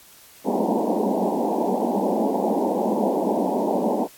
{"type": "band-pass noise", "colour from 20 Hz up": "pink", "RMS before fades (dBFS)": -22, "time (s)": [0.44, 4.08], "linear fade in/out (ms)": 50, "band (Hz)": [190, 940], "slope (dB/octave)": 96, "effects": ["white hiss -49 dBFS RMS until 4.17 s", "AAC 64 kbps"]}